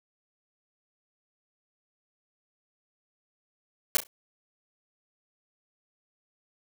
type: noise with echo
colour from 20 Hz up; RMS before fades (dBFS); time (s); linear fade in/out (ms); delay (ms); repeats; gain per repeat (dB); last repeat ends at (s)
white; -21; 3.95-3.97; 0; 33; 3; -12; 4.069
effects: none